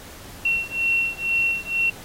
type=beating tone pair; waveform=sine; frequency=2722 / 2724.1 Hz; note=F7 / F7; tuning=-45 / -44 cents; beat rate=2.1 Hz; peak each=-23 dBFS; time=0.45-1.9 s; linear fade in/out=5 ms; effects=pink hiss -42 dBFS RMS until 2.04 s + AAC 48 kbps